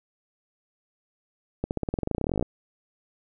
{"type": "accelerating click train", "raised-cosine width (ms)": 2, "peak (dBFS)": -13, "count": 23, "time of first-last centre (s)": [1.64, 2.426], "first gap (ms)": 69, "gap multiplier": 0.93, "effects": []}